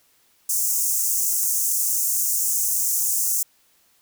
pink high-pass noise, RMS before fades -22 dBFS, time 0.49-3.43 s, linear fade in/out 5 ms, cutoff 6200 Hz, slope 48 dB/octave, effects white hiss -61 dBFS RMS until 4.01 s

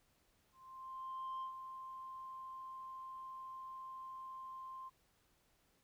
sine tone with ADSR envelope, 1049 Hz, C6, 4 cents sharp, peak -38 dBFS, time 0.52-4.9 s, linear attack 900 ms, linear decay 100 ms, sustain -8 dB, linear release 24 ms, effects tanh soft clip ceiling -39 dBFS + pink hiss -75 dBFS RMS until 5.83 s

